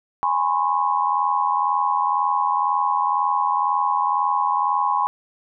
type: tone cluster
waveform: sine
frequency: 828 / 1004 / 1086 Hz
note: G#5 / B5 / C#6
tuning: -5 / +28 / -36 cents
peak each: -22 dBFS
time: 0.23-5.07 s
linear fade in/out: 0 ms
effects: none